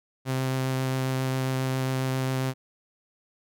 sawtooth tone with vibrato, 131.1 Hz, C3, 4 cents sharp, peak -21 dBFS, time 0.25-2.54 s, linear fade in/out 50 ms, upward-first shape triangle, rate 7.4 Hz, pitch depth 11 cents each way, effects none

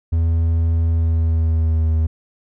triangle tone with pitch glide, 82.41 to 79.79 Hz, E2 to D#2, 0 to +44 cents, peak -12 dBFS, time 0.12-2.07 s, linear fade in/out 10 ms, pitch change -56 cents, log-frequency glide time 0.9-1.92 s, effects none

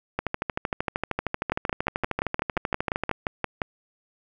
two click trains, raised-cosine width 0.5 ms, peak -9 / -10 dBFS, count 13 / 39, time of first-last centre 1.52-3.618 / 0.19-3.113 s, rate 5.72 / 13 Hz, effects none

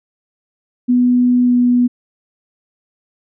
sine tone with pitch glide, 246.9 to 245.1 Hz, B3 to B3, 0 to -13 cents, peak -9 dBFS, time 0.88-1.88 s, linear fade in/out 20 ms, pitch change -13 cents, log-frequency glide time 1.44-1.54 s, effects none

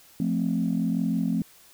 sine chord, F major, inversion none, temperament equal, 174.61 / 220 / 261.6 Hz, F3 / A3 / C4, 0 / 0 / 0 cents, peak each -26 / -26 / -27 dBFS, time 0.2-1.42 s, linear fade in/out 2 ms, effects tanh soft clip ceiling -15 dBFS + white hiss -54 dBFS RMS until 1.73 s

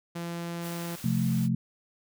sawtooth tone, 170.5 Hz, F3, 41 cents flat, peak -29 dBFS, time 0.15-0.96 s, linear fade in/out 10 ms
white noise, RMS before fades -44 dBFS, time 0.6-1.49 s, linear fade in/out 50 ms
sine chord, F major, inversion second, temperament equal, 130.81 / 174.61 / 220 Hz, C3 / F3 / A3, 0 / 0 / 0 cents, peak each -28 dBFS, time 1.04-1.55 s, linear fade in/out 5 ms
effects none

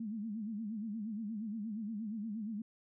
sine tone with vibrato, 215.7 Hz, A3, 34 cents flat, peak -37 dBFS, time 0-2.62 s, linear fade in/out 5 ms, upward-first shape sine, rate 8.5 Hz, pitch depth 120 cents each way, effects none

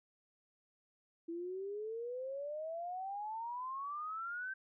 sine exponential sweep, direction up, 329.6 to 1568 Hz, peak -39 dBFS, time 1.28-4.54 s, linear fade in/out 10 ms, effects none

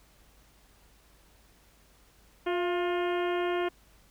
harmonic tone with a mistuned harmonic, 354.9 Hz, F4, 28 cents sharp, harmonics 1 / 2 / 3 / 4 / 5 / 6 / 7 / 8 / 9, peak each -28 / -34 / -38 / -40 / -42 / -44 / -45 / -46 / -47 dBFS, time 2.46-3.69 s, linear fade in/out 10 ms, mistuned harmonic 2, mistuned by -45 cents, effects added 50 Hz sine -62 dBFS peak until 4.1 s + pink hiss -62 dBFS RMS until 4.1 s

